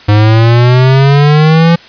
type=exponential sweep; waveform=square; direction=up; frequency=103.1 to 170.5 Hz; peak=-4 dBFS; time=0.08-1.76 s; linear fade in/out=10 ms; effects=white hiss -35 dBFS RMS until 1.88 s + resampled to 11025 Hz